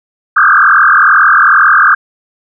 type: tone with frequency modulation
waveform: sine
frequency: 1393 Hz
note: F6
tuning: 5 cents flat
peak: -3 dBFS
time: 0.36-1.95 s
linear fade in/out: 10 ms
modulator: 42.3 Hz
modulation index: 5.5
effects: none